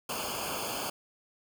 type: noise with comb filter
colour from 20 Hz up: pink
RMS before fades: -35 dBFS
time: 0.09-0.9 s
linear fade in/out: 5 ms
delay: 0.52 ms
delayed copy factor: -0.95
effects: none